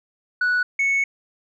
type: tone pair in turn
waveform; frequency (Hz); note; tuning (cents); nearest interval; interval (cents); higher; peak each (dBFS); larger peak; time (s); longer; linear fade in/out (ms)
sine; 1475 / 2210; F#6 / C#7; -6 / -6; perfect fifth; 700; second; -15; neither; 0.41-0.63 / 0.79-1.04; second; 5
effects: tanh soft clip ceiling -16 dBFS